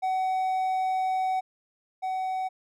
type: tone pair in turn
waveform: triangle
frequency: 752 / 752 Hz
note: F#5 / F#5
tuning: +28 / +28 cents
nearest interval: unison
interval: 0 cents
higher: neither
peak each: -22 / -25 dBFS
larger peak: first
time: 0.02-1.41 / 2.02-2.49 s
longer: first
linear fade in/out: 20 ms
effects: none

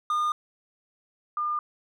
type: tone pair in turn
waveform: triangle / sine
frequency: 1216 / 1206.2 Hz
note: D#6 / D6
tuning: -40 / +46 cents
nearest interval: unison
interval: 14 cents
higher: first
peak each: -21 / -25 dBFS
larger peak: first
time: 0.1-0.32 / 1.37-1.59 s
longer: neither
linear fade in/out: 2 ms
effects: none

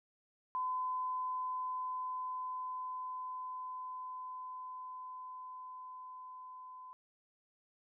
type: tone with level ramp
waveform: sine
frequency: 1016 Hz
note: B5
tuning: 49 cents sharp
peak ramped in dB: -33 to -48 dBFS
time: 0.55-6.93 s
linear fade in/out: 0 ms
effects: none

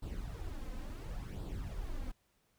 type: noise with flanger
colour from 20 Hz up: brown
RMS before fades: -41 dBFS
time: 0.02-2.12 s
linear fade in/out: 10 ms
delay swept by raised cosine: 0.23 to 3.93 ms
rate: 0.71 Hz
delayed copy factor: +0.65
effects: pink hiss -75 dBFS RMS until 2.58 s

